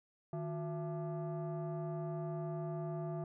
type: tone with frequency modulation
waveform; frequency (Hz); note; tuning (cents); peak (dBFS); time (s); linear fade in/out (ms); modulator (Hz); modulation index
sine; 155.56; D#3; 0; -36; 0.33-3.24; 2; 515; 1
effects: tanh soft clip ceiling -32 dBFS